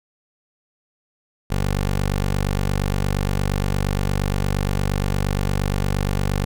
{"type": "tone", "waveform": "15% pulse", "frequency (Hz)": 48.59, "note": "G1", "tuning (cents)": -15, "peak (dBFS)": -13, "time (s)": [1.5, 6.45], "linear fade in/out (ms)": 10, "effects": []}